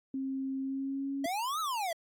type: tone with pitch glide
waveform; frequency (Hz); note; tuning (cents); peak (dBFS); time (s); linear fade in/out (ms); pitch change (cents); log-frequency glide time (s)
sine; 267.5 to 276; C4 to C#4; +38 to -7; -32; 0.14-1.26; 2; +55; 0.61-1.14
type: exponential two-way sweep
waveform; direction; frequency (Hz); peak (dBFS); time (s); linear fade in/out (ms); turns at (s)
square; up then down; 643 to 1331 to 643; -32; 1.24-1.93; 5; 1.6
effects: AAC 64 kbps